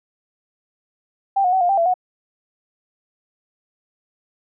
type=tone with pitch steps; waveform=sine; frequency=786 / 724 / 757 / 706 / 786 / 674 / 732 Hz; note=G5 / F#5 / F#5 / F5 / G5 / E5 / F#5; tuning=+4 / -38 / +39 / +19 / +4 / +38 / -19 cents; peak=-14 dBFS; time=1.36-1.941 s; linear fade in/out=10 ms; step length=83 ms; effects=none